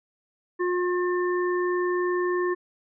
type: harmonic tone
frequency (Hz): 357.7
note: F4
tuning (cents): +41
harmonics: 1 / 3 / 5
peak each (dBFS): -23 / -31 / -33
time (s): 0.59-2.55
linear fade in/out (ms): 20
effects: none